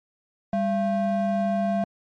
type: ring-modulated tone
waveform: triangle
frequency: 440 Hz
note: A4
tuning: in tune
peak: -16 dBFS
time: 0.53-1.84 s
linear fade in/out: 2 ms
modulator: 241 Hz
effects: MP3 48 kbps